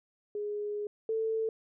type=tone pair in turn; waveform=sine; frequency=415.3 / 444.4 Hz; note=G#4 / A4; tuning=0 / +17 cents; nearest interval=minor second; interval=117 cents; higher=second; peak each=-32 / -28 dBFS; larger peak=second; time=0.35-0.87 / 1.09-1.49 s; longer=first; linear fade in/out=2 ms; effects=none